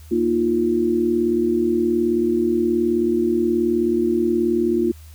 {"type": "chord", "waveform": "sine", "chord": "Bb suspended fourth", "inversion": "none", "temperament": "just", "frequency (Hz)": [233.1, 310.8, 349.6], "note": ["Bb3", "Eb4", "F4"], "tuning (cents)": [0, -2, 2], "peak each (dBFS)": [-22, -24, -18], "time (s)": [0.11, 4.92], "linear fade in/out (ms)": 10, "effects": ["added 78 Hz sine -39 dBFS peak until 5.14 s", "white hiss -51 dBFS RMS until 5.14 s"]}